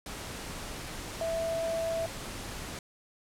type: tone in noise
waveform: sine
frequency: 659.3 Hz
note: E5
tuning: in tune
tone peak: -29 dBFS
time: 1.21-2.06 s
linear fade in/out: 2 ms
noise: pink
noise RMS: -40 dBFS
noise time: 0.06-2.79 s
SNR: +8 dB
effects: low-pass 11000 Hz 12 dB/octave